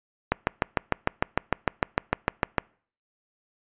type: click train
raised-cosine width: 0.5 ms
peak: -5 dBFS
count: 16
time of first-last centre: 0.32-2.582 s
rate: 6.63 Hz
effects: noise-tail reverb RT60 0.5 s tail -26 dB re dry + resampled to 8000 Hz